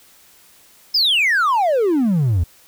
triangle exponential sweep, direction down, 5274 to 77.8 Hz, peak -11 dBFS, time 0.94-2.44 s, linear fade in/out 10 ms, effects tanh soft clip ceiling -8 dBFS + white hiss -50 dBFS RMS until 2.67 s

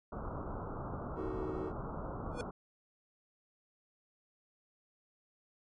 pink low-pass noise, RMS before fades -41 dBFS, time 0.12-2.51 s, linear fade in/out 5 ms, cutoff 1400 Hz, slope 96 dB/octave
triangle chord, D# diminished, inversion none, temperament just, 311.1 / 373.4 / 448 Hz, D#4 / F#4 / A4, 0 / +16 / +31 cents, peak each -41 / -38 / -44 dBFS, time 1.15-1.73 s, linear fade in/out 50 ms
square tone with exponential growth, 486.6 Hz, B4, 26 cents flat, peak -33 dBFS, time 2.31-2.41 s, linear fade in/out 1 ms, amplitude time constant 20 ms
effects MP3 48 kbps

